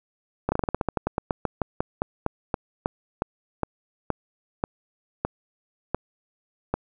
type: slowing click train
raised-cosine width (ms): 1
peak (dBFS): -9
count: 27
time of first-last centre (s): 0.49-6.74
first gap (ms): 30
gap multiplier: 1.14
effects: none